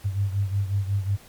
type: beating tone pair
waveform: sine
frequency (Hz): 98 / 103.5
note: G2 / G#2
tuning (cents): 0 / -5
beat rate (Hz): 5.5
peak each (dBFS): -23 / -28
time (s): 0.04-1.17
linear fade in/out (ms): 20
effects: pink hiss -50 dBFS RMS until 1.28 s + MP3 96 kbps